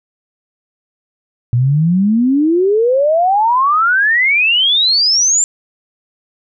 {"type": "exponential sweep", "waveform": "sine", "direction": "up", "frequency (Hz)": [116.54, 7400], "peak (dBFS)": -9, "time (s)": [1.53, 5.44], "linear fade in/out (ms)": 0, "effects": []}